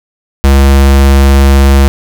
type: tone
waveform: square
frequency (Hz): 68.6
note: C#2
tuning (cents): -17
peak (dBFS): -3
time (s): 0.44-1.88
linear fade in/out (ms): 0
effects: none